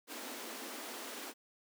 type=high-pass noise; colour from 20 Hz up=pink; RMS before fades=-45 dBFS; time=0.07-1.34 s; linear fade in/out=50 ms; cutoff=220 Hz; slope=96 dB/octave; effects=none